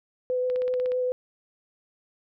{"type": "tone with vibrato", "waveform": "sine", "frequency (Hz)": 503, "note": "B4", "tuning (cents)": 32, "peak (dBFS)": -23, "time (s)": [0.3, 1.12], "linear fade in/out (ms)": 0, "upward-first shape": "sine", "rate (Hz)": 7.7, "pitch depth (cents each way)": 10}
{"type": "click train", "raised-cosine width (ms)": 0.3, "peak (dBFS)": -26, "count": 8, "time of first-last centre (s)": [0.5, 0.919], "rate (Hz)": 16.7}
{"effects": []}